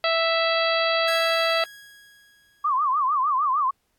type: harmonic tone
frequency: 659.3 Hz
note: E5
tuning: in tune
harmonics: 1 / 2 / 3 / 4 / 5 / 6 / 7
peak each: -23 / -26 / -28 / -29 / -30 / -31 / -31 dBFS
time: 0.04-1.64 s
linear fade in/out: 2 ms
type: tone with exponential decay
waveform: sawtooth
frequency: 1654 Hz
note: G#6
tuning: 8 cents flat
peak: -26 dBFS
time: 1.08-3.06 s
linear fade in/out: 1 ms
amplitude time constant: 430 ms
type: tone with vibrato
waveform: sine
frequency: 1118 Hz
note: C#6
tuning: 14 cents sharp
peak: -19 dBFS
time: 2.64-3.71 s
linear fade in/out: 10 ms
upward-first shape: triangle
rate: 6.6 Hz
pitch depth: 200 cents each way
effects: pink hiss -71 dBFS RMS until 3.98 s + AAC 64 kbps